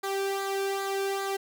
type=tone with flanger; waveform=sawtooth; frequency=392 Hz; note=G4; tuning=in tune; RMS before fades=-30 dBFS; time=0.03-1.37 s; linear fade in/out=10 ms; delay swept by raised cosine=0.35 to 1.03 ms; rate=2.5 Hz; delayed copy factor=-0.65; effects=none